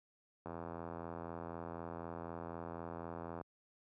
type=click train; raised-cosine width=1 ms; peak=-30 dBFS; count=249; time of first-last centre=0.46-3.412 s; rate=84 Hz; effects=high-pass 80 Hz 12 dB/octave